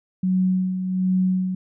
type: tone with tremolo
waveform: sine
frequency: 185.5 Hz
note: F#3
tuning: 5 cents sharp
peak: -16 dBFS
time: 0.23-1.55 s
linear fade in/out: 5 ms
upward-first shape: sine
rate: 1.3 Hz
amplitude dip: 55%
effects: none

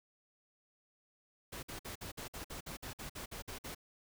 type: noise bursts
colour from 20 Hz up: pink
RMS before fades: -45 dBFS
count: 14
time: 1.52-3.749 s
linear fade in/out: 10 ms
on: 110 ms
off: 53 ms
effects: none

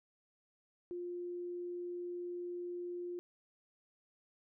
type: tone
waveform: sine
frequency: 352.3 Hz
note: F4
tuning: 15 cents sharp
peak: -39 dBFS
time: 0.91-3.19 s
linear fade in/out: 0 ms
effects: none

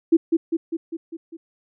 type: tone with echo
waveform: sine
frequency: 329.6 Hz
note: E4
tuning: in tune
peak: -10 dBFS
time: 0.12-0.17 s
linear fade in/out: 10 ms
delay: 200 ms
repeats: 6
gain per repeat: -4 dB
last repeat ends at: 1.37 s
effects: none

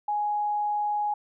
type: tone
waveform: sine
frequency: 833 Hz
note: G#5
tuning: 5 cents sharp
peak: -24 dBFS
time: 0.08-1.14 s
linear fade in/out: 5 ms
effects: none

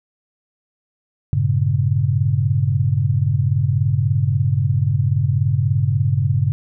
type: chord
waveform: sine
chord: G diminished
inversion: none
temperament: equal with one note detuned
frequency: 98 / 114.87 / 138.59 Hz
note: G2 / Bb2 / Db3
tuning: 0 / -25 / 0 cents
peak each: -19 / -20 / -18 dBFS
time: 1.33-6.52 s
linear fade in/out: 0 ms
effects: none

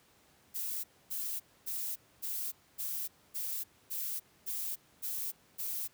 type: noise bursts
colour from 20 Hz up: violet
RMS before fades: -37 dBFS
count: 10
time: 0.54-5.88 s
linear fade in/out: 20 ms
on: 300 ms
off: 260 ms
effects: pink hiss -65 dBFS RMS until 5.93 s + high-pass 80 Hz 12 dB/octave

